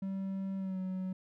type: tone with pitch glide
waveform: triangle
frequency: 193 to 186.64 Hz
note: G3 to F#3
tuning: -27 to +15 cents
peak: -32 dBFS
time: 0.02-1.13 s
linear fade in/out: 5 ms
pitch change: -58 cents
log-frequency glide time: 0.57-0.79 s
effects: none